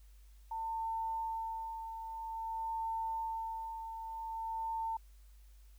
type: tone with tremolo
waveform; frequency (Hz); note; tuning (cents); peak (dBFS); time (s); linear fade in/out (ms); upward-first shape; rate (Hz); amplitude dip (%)
sine; 899; A5; +37; -34; 0.51-4.97; 5; sine; 0.51; 55
effects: added 50 Hz sine -55 dBFS peak until 5.78 s + white hiss -71 dBFS RMS until 5.78 s